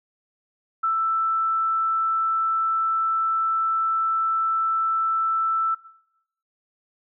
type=tone; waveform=sine; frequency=1325 Hz; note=E6; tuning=9 cents sharp; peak=-19 dBFS; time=0.83-5.75 s; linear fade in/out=10 ms; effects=noise-tail reverb RT60 0.8 s tail -18 dB re dry